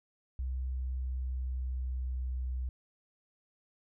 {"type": "tone with pitch glide", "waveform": "sine", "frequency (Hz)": [64.2, 63.21], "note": ["C2", "B1"], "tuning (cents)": [-32, 41], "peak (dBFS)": -32, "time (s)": [0.39, 2.69], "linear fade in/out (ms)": 0, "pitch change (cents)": -27, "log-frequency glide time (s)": [0.56, 2.49], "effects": []}